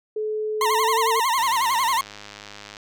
sine tone with pitch glide, 429.7 to 449.2 Hz, A4 to A4, -41 to +36 cents, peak -23 dBFS, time 0.16-1.2 s, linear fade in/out 5 ms, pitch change +77 cents, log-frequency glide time 0.65-1.01 s
40% pulse tone with vibrato, 987.8 Hz, B5, in tune, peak -18 dBFS, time 0.61-2.01 s, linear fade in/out 2 ms, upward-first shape sine, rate 11 Hz, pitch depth 170 cents each way
click train, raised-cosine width 0.2 ms, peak -21 dBFS, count 144, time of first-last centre 1.38-2.768 s, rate 103 Hz
effects none

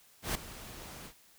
pink noise with ADSR envelope, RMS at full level -31 dBFS, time 0.22-1.14 s, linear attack 130 ms, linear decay 6 ms, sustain -16 dB, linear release 80 ms, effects white hiss -62 dBFS RMS until 1.38 s

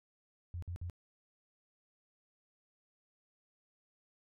sine tone bursts, 87.31 Hz, F2, in tune, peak -38 dBFS, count 3, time 0.54-0.898 s, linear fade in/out 0 ms, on 84 ms, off 53 ms, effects none

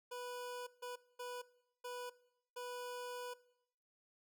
25% pulse tone bursts at uneven times, 492.4 Hz, B4, 5 cents flat, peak -40 dBFS, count 5, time 0.11-0.67 / 0.82-0.96 / 1.19-1.42 / 1.84-2.1 / 2.56-3.34 s, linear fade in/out 10 ms, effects noise-tail reverb RT60 0.8 s tail -20 dB re dry

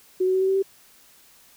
sine tone with pitch steps, 370 / 373.7 / 377.3 / 381.1 / 384.8 / 388.6 Hz, F#4 / F#4 / F#4 / G4 / G4 / G4, 0 / +17 / +34 / -49 / -32 / -15 cents, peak -18 dBFS, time 0.2-0.626 s, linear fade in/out 10 ms, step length 71 ms, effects white hiss -54 dBFS RMS until 1.56 s

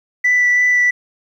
sine tone with vibrato, 1975.5 Hz, B6, in tune, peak -9 dBFS, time 0.24-0.91 s, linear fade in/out 10 ms, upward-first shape sine, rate 3 Hz, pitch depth 9 cents each way, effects tanh soft clip ceiling -8 dBFS + 8-bit

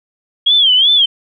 sine tone with vibrato, 3241 Hz, G#7, 43 cents flat, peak -7 dBFS, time 0.46-1.06 s, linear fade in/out 10 ms, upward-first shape sine, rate 2.7 Hz, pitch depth 150 cents each way, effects none

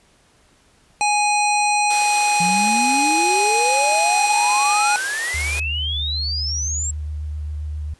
harmonic tone, 830.6 Hz, G#5, in tune, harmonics 1 / 3 / 5 / 7 / 9 / 10, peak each -17 / -21 / -28 / -30 / -31 / -29 dBFS, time 1.01-4.96 s, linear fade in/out 0 ms
white high-pass noise, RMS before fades -27 dBFS, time 1.9-5.6 s, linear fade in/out 5 ms, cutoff 320 Hz, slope 96 dB/octave
sine exponential sweep, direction up, 170 to 7670 Hz, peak -22 dBFS, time 2.4-6.91 s, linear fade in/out 5 ms
sine tone with vibrato, 75.4 Hz, D2, 46 cents sharp, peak -24 dBFS, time 5.34-7.94 s, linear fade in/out 5 ms, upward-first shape sine, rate 7.5 Hz, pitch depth 18 cents each way
effects pink hiss -56 dBFS RMS until 7.99 s + resampled to 24000 Hz

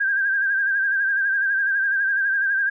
sine tone with vibrato, 1593 Hz, G6, 27 cents sharp, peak -18 dBFS, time 0-2.7 s, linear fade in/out 10 ms, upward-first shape sine, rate 12 Hz, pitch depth 54 cents each way, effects none

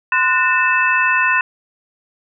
sine tone cluster, 1029 / 1470 / 1807 / 2624 Hz, C6 / F#6 / A6 / E7, -29 / -12 / +46 / -9 cents, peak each -18 dBFS, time 0.12-1.41 s, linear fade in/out 2 ms, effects none

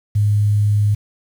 sine tone with quantisation, 103.83 Hz, G#2, in tune, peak -12 dBFS, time 0.15-0.95 s, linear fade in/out 10 ms, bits 7, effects none

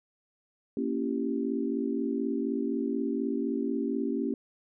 sine chord, A# diminished seventh, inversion none, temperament equal with one note detuned, 233.1 / 277.2 / 336 / 392 Hz, A#3 / C#4 / E4 / G4, 0 / 0 / +33 / 0 cents, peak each -32 / -31 / -36 / -34 dBFS, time 0.77-4.34 s, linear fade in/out 2 ms, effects none

